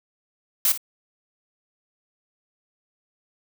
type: noise with echo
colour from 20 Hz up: blue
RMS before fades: -19 dBFS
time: 0.65-0.72 s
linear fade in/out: 2 ms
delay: 56 ms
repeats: 1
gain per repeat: -13 dB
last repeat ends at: 0.776 s
effects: none